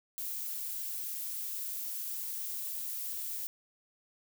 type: noise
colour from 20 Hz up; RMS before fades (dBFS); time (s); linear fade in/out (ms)
violet; -38; 0.18-3.47; 0
effects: none